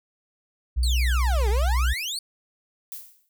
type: tone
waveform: sine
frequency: 61.74 Hz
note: B1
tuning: in tune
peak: -19 dBFS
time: 0.76-1.94 s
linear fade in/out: 20 ms
type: exponential two-way sweep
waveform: 30% pulse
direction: down then up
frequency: 4627 to 390.8 to 4627 Hz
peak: -25 dBFS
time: 0.83-2.19 s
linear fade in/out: 2 ms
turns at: 1.49 s
type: noise with exponential decay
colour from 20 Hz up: violet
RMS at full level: -33 dBFS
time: 2.92-3.29 s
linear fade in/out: 1 ms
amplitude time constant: 80 ms
effects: none